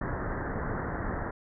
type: low-pass noise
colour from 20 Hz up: pink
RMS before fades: -33 dBFS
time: 0.01-1.31 s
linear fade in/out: 5 ms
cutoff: 1900 Hz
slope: 96 dB/octave
effects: none